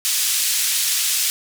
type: band-pass noise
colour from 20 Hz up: white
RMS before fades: -20 dBFS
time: 0.05-1.3 s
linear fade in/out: 0 ms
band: 2800 to 11000 Hz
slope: 12 dB/octave
effects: none